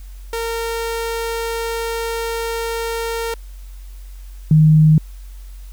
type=tone pair in turn; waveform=sawtooth / sine; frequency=459.5 / 155.35 Hz; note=A#4 / D#3; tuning=-25 / -2 cents; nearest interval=octave + perfect fifth; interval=1877 cents; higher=first; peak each=-17 / -7 dBFS; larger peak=second; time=0.33-3.34 / 4.51-4.98 s; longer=first; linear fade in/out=2 ms; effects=added 46 Hz sine -32 dBFS peak until 5.72 s + white hiss -51 dBFS RMS until 5.72 s